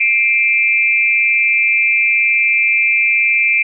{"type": "tone with amplitude modulation", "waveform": "sine", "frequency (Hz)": 2359, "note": "D7", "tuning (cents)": 7, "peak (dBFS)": -6, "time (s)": [0, 3.63], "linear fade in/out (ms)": 10, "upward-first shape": "sine", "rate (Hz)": 239, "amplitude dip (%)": 95, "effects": []}